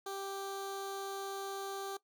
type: tone with notch filter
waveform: 15% pulse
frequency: 392 Hz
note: G4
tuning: in tune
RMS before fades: -41 dBFS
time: 0.06-1.97 s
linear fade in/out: 5 ms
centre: 1900 Hz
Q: 1.8
effects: noise-tail reverb RT60 0.1 s tail -18 dB re dry